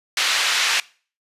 pink band-pass noise, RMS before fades -20 dBFS, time 0.17-0.8 s, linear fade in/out 2 ms, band 1800 to 5100 Hz, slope 12 dB/octave, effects noise-tail reverb RT60 0.4 s tail -22 dB re dry + resampled to 32000 Hz

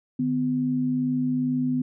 sine tone pair together, 150.08 / 252.4 Hz, D3 / B3, +38 / +38 cents, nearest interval major sixth, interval 900 cents, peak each -30 / -22 dBFS, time 0.19-1.82 s, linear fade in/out 5 ms, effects none

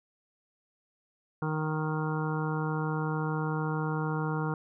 harmonic tone, 155.56 Hz, D#3, in tune, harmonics 1 / 2 / 3 / 5 / 6 / 7 / 8 / 9, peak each -30 / -37 / -37 / -41 / -40 / -41 / -44 / -40 dBFS, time 1.42-4.54 s, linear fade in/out 2 ms, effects none

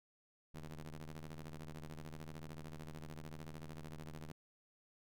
sawtooth ring-modulated tone, 79.1 Hz, D#2, 29 cents sharp, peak -40 dBFS, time 0.54-4.32 s, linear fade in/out 5 ms, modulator 72.4 Hz, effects none

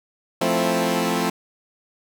15% pulse chord, F major seventh, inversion none, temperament equal, 174.61 / 220 / 261.6 / 329.6 Hz, F3 / A3 / C4 / E4, 0 / 0 / 0 / 0 cents, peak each -18 / -18 / -18 / -23 dBFS, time 0.41-1.3 s, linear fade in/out 5 ms, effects none

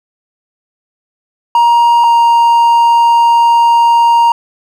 triangle tone pair in turn, 942 / 935.5 Hz, A#5 / A#5, +18 / +6 cents, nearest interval unison, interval 12 cents, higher first, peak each -3 dBFS, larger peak neither, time 1.55-2.04 / 2.04-4.32 s, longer second, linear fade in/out 2 ms, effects none

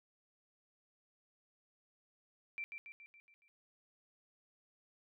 sine tone with echo, 2348 Hz, D7, 1 cent flat, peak -39 dBFS, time 2.58-2.64 s, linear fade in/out 0 ms, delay 140 ms, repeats 6, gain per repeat -5 dB, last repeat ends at 3.48 s, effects none

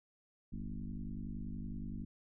sine tone with frequency modulation, 110 Hz, A2, in tune, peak -39 dBFS, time 0.52-2.05 s, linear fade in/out 10 ms, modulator 50.7 Hz, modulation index 2.9, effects none

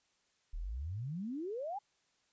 sine exponential sweep, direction up, 34.65 to 847 Hz, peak -37 dBFS, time 0.53-1.79 s, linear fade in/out 10 ms, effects white hiss -75 dBFS RMS until 2.32 s + resampled to 16000 Hz

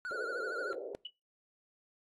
triangle tone with vibrato, 1431 Hz, F6, 42 cents sharp, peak -35 dBFS, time 0.05-0.73 s, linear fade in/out 0 ms, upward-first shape triangle, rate 13 Hz, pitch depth 100 cents each way
pink band-pass noise, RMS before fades -41 dBFS, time 0.11-0.95 s, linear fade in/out 0 ms, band 410 to 540 Hz, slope 48 dB/octave
sine tone with exponential decay, 2949 Hz, F#7, 6 cents flat, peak -38 dBFS, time 1.05-1.12 s, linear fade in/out 5 ms, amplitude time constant 15 ms
effects noise-tail reverb RT60 0.3 s tail -23 dB re dry + AAC 32 kbps

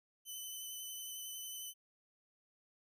10% pulse tone with vibrato, 3023 Hz, F#7, 36 cents sharp, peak -36 dBFS, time 0.25-1.74 s, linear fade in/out 50 ms, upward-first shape sine, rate 11 Hz, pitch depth 21 cents each way, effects none

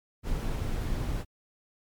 brown noise, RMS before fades -30 dBFS, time 0.23-1.25 s, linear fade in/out 50 ms, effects MP3 96 kbps

